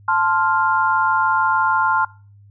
sine chord, F major, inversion first, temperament equal, 880 / 1046.5 / 1396.9 Hz, A5 / C6 / F6, 0 / 0 / 0 cents, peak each -19 dBFS, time 0.08-2.05 s, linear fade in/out 5 ms, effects noise-tail reverb RT60 0.4 s tail -23 dB re dry + added 101 Hz sine -44 dBFS peak until 2.5 s

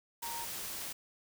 sine tone in noise, 930 Hz, A#5, 4 cents flat, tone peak -41 dBFS, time 0.22-0.45 s, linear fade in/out 10 ms, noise white, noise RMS -41 dBFS, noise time 0.22-0.93 s, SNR -3 dB, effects none

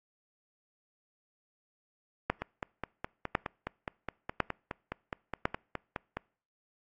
two click trains, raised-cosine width 0.5 ms, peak -11 / -19 dBFS, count 4 / 19, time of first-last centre 2.3-5.455 / 2.42-6.17 s, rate 0.951 / 4.8 Hz, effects noise-tail reverb RT60 0.5 s tail -26 dB re dry + AAC 32 kbps

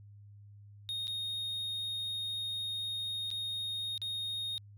triangle tone with dropouts, 3713 Hz, A#7, 8 cents flat, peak -33 dBFS, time 0.89-4.58 s, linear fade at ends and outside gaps 0 ms, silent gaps 1.071-1.079 / 3.304-3.313 / 3.978-4.017 s, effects added 102 Hz sine -51 dBFS peak until 4.77 s

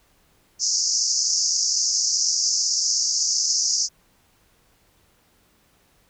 pink band-pass noise, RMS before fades -22 dBFS, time 0.59-3.89 s, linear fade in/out 50 ms, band 4900 to 6800 Hz, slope 96 dB/octave, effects pink hiss -61 dBFS RMS until 6.09 s

